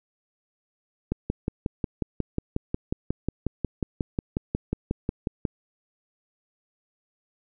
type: click train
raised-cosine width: 3 ms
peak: -12 dBFS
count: 25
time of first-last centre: 1.12-5.452 s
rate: 5.54 Hz
effects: none